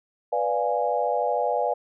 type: chord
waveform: sine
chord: B diminished seventh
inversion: none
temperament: equal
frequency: 493.9 / 587.3 / 698.5 / 830.6 Hz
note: B4 / D5 / F5 / Ab5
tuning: 0 / 0 / 0 / 0 cents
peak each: -27 dBFS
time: 0.32-1.74 s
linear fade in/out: 10 ms
effects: none